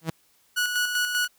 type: tone with exponential growth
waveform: sawtooth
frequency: 162.1 Hz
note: E3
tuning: 29 cents flat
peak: -18 dBFS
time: 0.01-0.1 s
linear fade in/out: 5 ms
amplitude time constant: 18 ms
type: tone with tremolo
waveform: sawtooth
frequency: 1467 Hz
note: F#6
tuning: 15 cents flat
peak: -18 dBFS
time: 0.56-1.28 s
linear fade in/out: 20 ms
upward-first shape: square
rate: 5.1 Hz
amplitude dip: 45%
effects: white hiss -63 dBFS RMS until 1.38 s